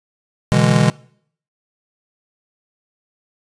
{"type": "chord", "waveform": "square", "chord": "E dominant seventh", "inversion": "second", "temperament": "just", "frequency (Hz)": [123.61, 148.33, 164.81, 206], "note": ["B2", "D3", "E3", "G#3"], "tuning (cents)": [2, 18, 0, -14], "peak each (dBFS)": -18, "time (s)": [0.52, 0.9], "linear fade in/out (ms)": 0, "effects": ["noise-tail reverb RT60 0.6 s tail -23 dB re dry", "resampled to 22050 Hz"]}